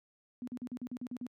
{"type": "tone bursts", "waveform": "sine", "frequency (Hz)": 246.2, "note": "B3", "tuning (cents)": -5, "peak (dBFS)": -37, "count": 9, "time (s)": [0.42, 1.266], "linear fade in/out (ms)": 0, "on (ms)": 54, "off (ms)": 45, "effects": ["high-pass 100 Hz 12 dB/octave"]}